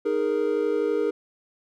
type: chord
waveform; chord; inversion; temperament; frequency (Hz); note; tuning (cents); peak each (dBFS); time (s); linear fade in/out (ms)
triangle; D# suspended fourth; none; just; 311.1 / 414.8 / 466.7; D#4 / G#4 / A#4; 0 / -2 / +2; -27 / -23 / -23; 0.05-1.11; 10
effects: none